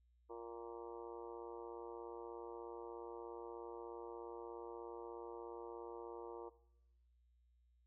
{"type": "harmonic tone with a mistuned harmonic", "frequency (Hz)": 116.8, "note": "A#2", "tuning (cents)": 4, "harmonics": [3, 4, 5, 6, 7, 8, 9, 10], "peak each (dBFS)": [-52, -50, -60, -61, -61, -56, -63, -62], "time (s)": [0.29, 6.5], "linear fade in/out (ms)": 20, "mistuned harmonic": 10, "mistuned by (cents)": -16, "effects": ["noise-tail reverb RT60 0.9 s tail -19 dB re dry", "added 60 Hz sine -70 dBFS peak until 7.86 s"]}